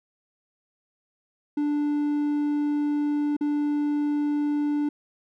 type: tone with dropouts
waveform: triangle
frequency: 293.7 Hz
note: D4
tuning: in tune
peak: -20 dBFS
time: 1.57-4.89 s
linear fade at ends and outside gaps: 5 ms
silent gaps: 3.367-3.409 s
effects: none

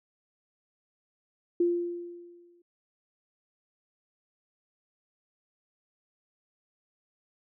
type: tone with exponential decay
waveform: sine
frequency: 347.2 Hz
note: F4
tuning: 10 cents flat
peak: -20 dBFS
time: 1.6-2.62 s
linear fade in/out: 5 ms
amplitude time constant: 220 ms
effects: none

